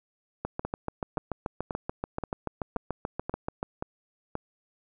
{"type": "two click trains", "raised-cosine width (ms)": 1, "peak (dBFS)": [-17, -16], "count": [8, 23], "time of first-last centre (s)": [[0.65, 4.354], [0.45, 3.629]], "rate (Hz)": [1.89, 6.92], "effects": []}